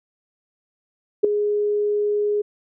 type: tone with ADSR envelope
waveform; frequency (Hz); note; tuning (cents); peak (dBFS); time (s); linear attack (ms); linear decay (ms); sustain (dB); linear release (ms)
sine; 415.3; G#4; 0; -7; 1.23-2.42; 15; 3; -11; 11
effects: none